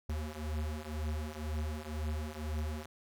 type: beating tone pair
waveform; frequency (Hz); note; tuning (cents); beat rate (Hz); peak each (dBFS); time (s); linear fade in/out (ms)
square; 75.4 / 77.4; D2 / D#2; +46 / -9; 2; -40 / -38; 0.09-2.86; 5
effects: none